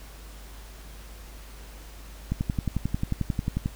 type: click train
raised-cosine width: 5 ms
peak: -13 dBFS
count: 16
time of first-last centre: 2.32-3.659 s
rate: 11.2 Hz
effects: added 51 Hz sine -42 dBFS peak until 3.75 s + pink hiss -49 dBFS RMS until 3.75 s